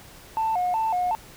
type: tone with vibrato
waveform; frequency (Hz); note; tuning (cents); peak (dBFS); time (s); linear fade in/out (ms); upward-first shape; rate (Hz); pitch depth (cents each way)
sine; 800; G5; +35; -20; 0.37-1.15; 0; square; 2.7; 180
effects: tanh soft clip ceiling -18 dBFS + pink hiss -47 dBFS RMS until 1.36 s